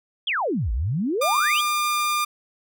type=exponential two-way sweep; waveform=sine; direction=down then up; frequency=3477 to 50.4 to 3477 Hz; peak=-21 dBFS; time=0.27-1.61 s; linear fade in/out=5 ms; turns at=0.72 s
type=tone; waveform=sawtooth; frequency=1201 Hz; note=D6; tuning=38 cents sharp; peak=-17 dBFS; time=1.21-2.25 s; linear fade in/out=10 ms
effects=none